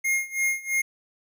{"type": "tone with tremolo", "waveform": "square", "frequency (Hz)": 2137, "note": "C7", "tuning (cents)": 36, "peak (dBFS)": -21, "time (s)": [0.04, 0.82], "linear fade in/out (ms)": 10, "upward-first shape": "sine", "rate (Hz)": 3, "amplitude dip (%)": 90, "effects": []}